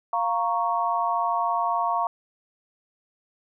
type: chord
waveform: sine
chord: Bb minor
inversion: second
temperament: equal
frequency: 698.5 / 932.3 / 1108.7 Hz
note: F5 / Bb5 / Db6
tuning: 0 / 0 / 0 cents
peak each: -26 dBFS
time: 0.13-2.07 s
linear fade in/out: 2 ms
effects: none